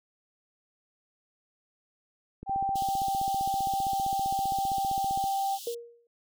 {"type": "click train", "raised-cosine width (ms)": 3, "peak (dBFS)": -28, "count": 44, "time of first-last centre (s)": [2.43, 5.24], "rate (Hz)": 15.3}
{"type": "tone", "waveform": "sine", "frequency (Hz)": 784, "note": "G5", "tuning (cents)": 0, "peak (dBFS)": -26, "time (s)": [2.46, 5.59], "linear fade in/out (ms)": 50}
{"type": "high-pass noise", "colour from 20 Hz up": "pink", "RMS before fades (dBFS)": -43, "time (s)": [2.75, 5.75], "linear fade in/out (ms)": 10, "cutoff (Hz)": 2900, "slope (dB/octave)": 96}
{"type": "tone with exponential decay", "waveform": "sine", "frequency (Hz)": 471.1, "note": "A#4", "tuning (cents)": 18, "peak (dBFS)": -27, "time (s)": [5.67, 6.07], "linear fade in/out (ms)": 2, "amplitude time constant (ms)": 85}
{"effects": []}